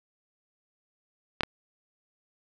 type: clicks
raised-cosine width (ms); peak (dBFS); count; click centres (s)
0.3; -8 / -11; 2; 1.408 / 1.434
effects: none